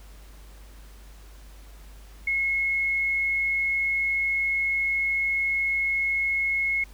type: tone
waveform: sine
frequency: 2173 Hz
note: C#7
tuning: 35 cents flat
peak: -22 dBFS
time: 2.27-6.84 s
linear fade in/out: 5 ms
effects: added 50 Hz sine -44 dBFS peak until 6.93 s + pink hiss -54 dBFS RMS until 6.93 s